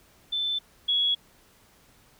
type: tone pair in turn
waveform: sine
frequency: 3528 / 3352 Hz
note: A7 / G#7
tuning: +4 / +15 cents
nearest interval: minor second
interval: 89 cents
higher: first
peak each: -25 / -21 dBFS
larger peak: second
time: 0.32-0.59 / 0.88-1.15 s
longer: neither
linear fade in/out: 10 ms
effects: pink hiss -59 dBFS RMS until 2.19 s